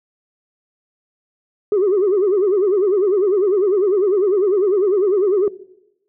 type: tone with vibrato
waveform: sine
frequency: 392 Hz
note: G4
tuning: in tune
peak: -11 dBFS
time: 1.72-5.48 s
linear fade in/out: 2 ms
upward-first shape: sine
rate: 10 Hz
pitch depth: 150 cents each way
effects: noise-tail reverb RT60 0.9 s tail -19 dB re dry + tanh soft clip ceiling -10 dBFS